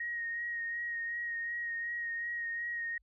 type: tone with vibrato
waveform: sine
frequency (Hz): 1875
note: A#6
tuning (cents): +10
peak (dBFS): -34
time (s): 0-2.98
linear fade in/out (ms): 5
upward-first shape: sine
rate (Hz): 2.7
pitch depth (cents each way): 22
effects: added 50 Hz sine -67 dBFS peak until 3.02 s